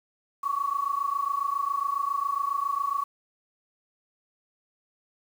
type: tone pair together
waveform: sine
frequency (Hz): 1110 / 1137.3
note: C#6 / C#6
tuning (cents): +2 / +44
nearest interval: unison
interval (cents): 42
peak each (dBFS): -28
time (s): 0.43-3.04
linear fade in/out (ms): 10
effects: 8-bit